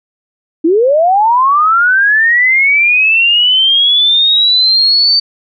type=linear sweep; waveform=sine; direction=up; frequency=305.4 to 4600 Hz; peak=-6 dBFS; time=0.64-5.2 s; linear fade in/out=10 ms; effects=none